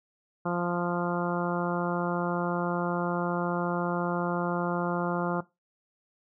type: harmonic tone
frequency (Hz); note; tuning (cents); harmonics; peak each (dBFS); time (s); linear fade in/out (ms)
174.61; F3; 0; 1 / 2 / 3 / 4 / 5 / 6 / 7 / 8; -30 / -33 / -35 / -36 / -37 / -38 / -38 / -39; 0.45-5.41; 10
effects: noise-tail reverb RT60 0.2 s tail -17 dB re dry